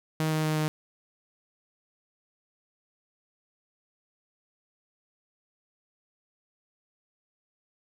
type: tone with pitch steps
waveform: sawtooth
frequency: 157.2 / 156.2 / 155.21 / 154.23 Hz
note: D#3 / D#3 / D#3 / D#3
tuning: +18 / +7 / -4 / -15 cents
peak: -21 dBFS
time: 0.2-0.68 s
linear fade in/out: 0 ms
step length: 120 ms
effects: none